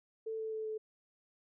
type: tone with pitch steps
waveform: sine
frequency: 443.6 / 440.5 / 437.5 / 434.5 Hz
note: A4 / A4 / A4 / A4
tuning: +14 / +2 / -10 / -22 cents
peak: -36 dBFS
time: 0.26-0.78 s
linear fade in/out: 10 ms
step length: 130 ms
effects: none